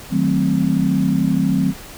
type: chord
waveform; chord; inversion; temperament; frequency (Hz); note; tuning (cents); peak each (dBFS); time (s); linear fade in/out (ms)
sine; D# diminished seventh; none; equal with one note detuned; 155.56 / 186.93 / 220 / 261.6; D#3 / F#3 / A3 / C4; 0 / +18 / 0 / 0; -21 / -18 / -22 / -19; 0.1-1.74; 50
effects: pink hiss -37 dBFS RMS until 1.97 s